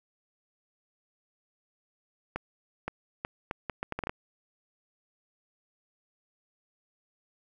accelerating click train, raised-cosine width 0.5 ms, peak -17 dBFS, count 11, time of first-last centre 2.36-4.095 s, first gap 520 ms, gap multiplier 0.71, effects 9-bit

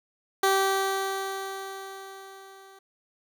15% pulse tone with level ramp, 387.8 Hz, G4, 19 cents flat, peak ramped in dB -13 to -43 dBFS, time 0.43-2.79 s, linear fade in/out 5 ms, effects none

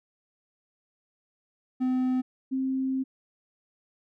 triangle / sine tone pair in turn, 255.7 / 263.8 Hz, C4 / C4, -40 / +14 cents, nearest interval minor second, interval 54 cents, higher second, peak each -21 / -25 dBFS, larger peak first, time 1.8-2.22 / 2.51-3.04 s, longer second, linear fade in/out 20 ms, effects none

